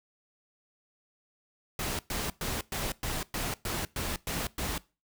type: noise bursts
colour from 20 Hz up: pink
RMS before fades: -33 dBFS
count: 10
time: 1.79-4.78 s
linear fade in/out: 2 ms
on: 200 ms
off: 110 ms
effects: noise-tail reverb RT60 0.3 s tail -21 dB re dry